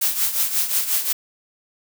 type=noise with tremolo; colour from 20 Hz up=blue; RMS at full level=-18 dBFS; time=0.01-1.13 s; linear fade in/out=10 ms; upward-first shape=triangle; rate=5.6 Hz; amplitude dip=75%; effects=none